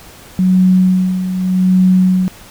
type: tone with tremolo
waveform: sine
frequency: 185 Hz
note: F#3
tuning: in tune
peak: -6 dBFS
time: 0.39-2.28 s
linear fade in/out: 0 ms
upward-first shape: sine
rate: 0.84 Hz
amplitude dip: 65%
effects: pink hiss -38 dBFS RMS until 2.5 s